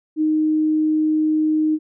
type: tone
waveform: sine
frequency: 310 Hz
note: D#4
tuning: 6 cents flat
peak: -15 dBFS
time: 0.16-1.79 s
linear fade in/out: 50 ms
effects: none